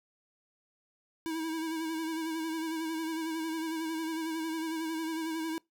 square tone with vibrato, 322.2 Hz, E4, 39 cents flat, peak -33 dBFS, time 1.26-5.58 s, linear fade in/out 0 ms, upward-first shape sine, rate 11 Hz, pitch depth 40 cents each way, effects noise-tail reverb RT60 0.2 s tail -25 dB re dry

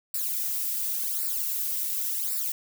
violet noise with flanger, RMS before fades -29 dBFS, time 0.14-2.52 s, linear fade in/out 2 ms, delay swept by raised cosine 0.31 to 2.61 ms, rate 0.91 Hz, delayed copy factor -1, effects none

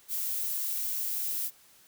violet noise, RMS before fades -32 dBFS, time 0.08-1.51 s, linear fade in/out 50 ms, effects white hiss -59 dBFS RMS until 1.87 s

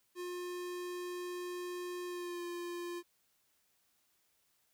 square tone with pitch glide, 356.5 to 348.8 Hz, F4 to F4, +36 to -2 cents, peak -40 dBFS, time 0.15-3.03 s, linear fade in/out 50 ms, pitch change -38 cents, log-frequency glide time 2.06-2.43 s, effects white hiss -75 dBFS RMS until 4.73 s

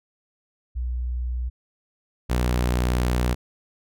sine / sawtooth tone pair in turn, 61.2 / 61.2 Hz, B1 / B1, -15 / -15 cents, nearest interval unison, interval 0 cents, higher neither, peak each -24 / -16 dBFS, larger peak second, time 0.75-1.5 / 2.29-3.35 s, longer second, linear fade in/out 20 ms, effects none

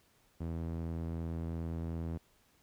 sawtooth tone with band-pass filter, 82.7 Hz, E2, 6 cents sharp, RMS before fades -38 dBFS, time 0.4-2.18 s, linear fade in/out 10 ms, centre 180 Hz, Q 0.62, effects pink hiss -69 dBFS RMS until 2.62 s

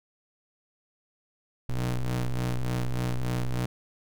40% pulse ring-modulated tone, 61.6 Hz, B1, 4 cents flat, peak -22 dBFS, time 1.69-3.66 s, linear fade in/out 5 ms, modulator 63.3 Hz, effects none

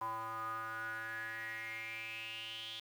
square tone with band-pass filter sweep, 112 Hz, A2, 31 cents sharp, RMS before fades -43 dBFS, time 0.01-2.8 s, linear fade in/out 5 ms, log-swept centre 1000 to 3400 Hz, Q 8.7, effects 10-bit

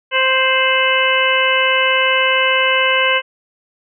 harmonic tone with a mistuned harmonic, 523.3 Hz, C5, in tune, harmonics 1 / 2 / 3 / 4 / 5 / 6, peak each -19 / -19 / -19 / -19 / -19 / -19 dBFS, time 0.11-3.22 s, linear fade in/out 50 ms, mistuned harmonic 6, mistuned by -94 cents, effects none

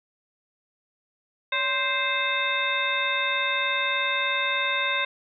harmonic tone with a mistuned harmonic, 523.3 Hz, C5, in tune, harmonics 1 / 2 / 3 / 4 / 5 / 7, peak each -34 / -30 / -30 / -28 / -30 / -29 dBFS, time 1.52-5.05 s, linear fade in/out 5 ms, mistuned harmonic 1, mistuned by +140 cents, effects none

